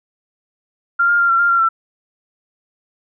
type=tone with pitch steps; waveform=sine; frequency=1389 / 1409 / 1391 / 1360 / 1398 / 1376 / 1344 Hz; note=F6 / F6 / F6 / F6 / F6 / F6 / E6; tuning=-10 / +15 / -7 / -46 / +1 / -26 / +33 cents; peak=-11 dBFS; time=0.99-1.69 s; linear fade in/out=10 ms; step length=100 ms; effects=none